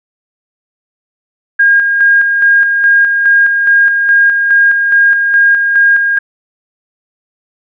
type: tone with tremolo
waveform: sine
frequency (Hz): 1620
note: G#6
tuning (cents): -43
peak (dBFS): -4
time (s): 1.59-6.19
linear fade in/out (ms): 10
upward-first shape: square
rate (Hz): 2.4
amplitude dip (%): 40
effects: none